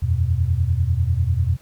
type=chord; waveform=sine; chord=E suspended second; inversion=none; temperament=equal with one note detuned; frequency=82.41 / 92.5 / 122.83 Hz; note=E2 / F#2 / B2; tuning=0 / 0 / -9 cents; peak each=-20 / -21 / -22 dBFS; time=0.02-1.57 s; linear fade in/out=10 ms; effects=pink hiss -53 dBFS RMS until 1.61 s